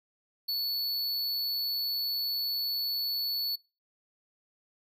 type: tone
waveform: square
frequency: 4435 Hz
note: C#8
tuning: in tune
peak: -29 dBFS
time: 0.48-3.56 s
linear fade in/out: 10 ms
effects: noise-tail reverb RT60 0.3 s tail -24 dB re dry